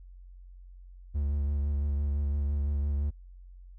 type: tone with vibrato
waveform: triangle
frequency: 71.7 Hz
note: D2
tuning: 41 cents flat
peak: -24 dBFS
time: 1.14-3.11 s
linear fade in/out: 20 ms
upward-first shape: sine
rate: 5.9 Hz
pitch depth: 31 cents each way
effects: added 45 Hz sine -46 dBFS peak until 3.78 s